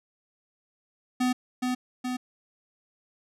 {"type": "tone with echo", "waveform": "square", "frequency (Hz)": 251.3, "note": "B3", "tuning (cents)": 30, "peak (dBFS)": -23, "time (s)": [1.2, 1.33], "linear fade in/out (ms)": 10, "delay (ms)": 420, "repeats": 2, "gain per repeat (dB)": -3, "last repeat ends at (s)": 2.17, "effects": ["low-pass 11000 Hz 12 dB/octave"]}